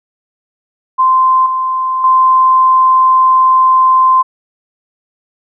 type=tone with level steps; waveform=sine; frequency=1039 Hz; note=C6; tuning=12 cents flat; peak=-6 / -12 / -5 dBFS; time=0.98-4.23 s; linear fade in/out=20 ms; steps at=1.46 / 2.04 s; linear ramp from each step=2 ms; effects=none